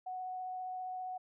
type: tone with vibrato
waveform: sine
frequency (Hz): 740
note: F#5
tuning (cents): 0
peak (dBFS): -38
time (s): 0.06-1.18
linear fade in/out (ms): 10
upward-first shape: sine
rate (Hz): 15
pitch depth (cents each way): 8
effects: none